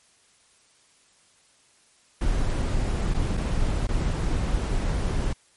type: noise with dropouts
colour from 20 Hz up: brown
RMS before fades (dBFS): -24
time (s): 2.21-5.33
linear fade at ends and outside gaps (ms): 5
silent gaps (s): 3.139-3.144 / 3.37-3.374 / 3.87-3.888
effects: white hiss -60 dBFS RMS until 5.56 s + MP3 48 kbps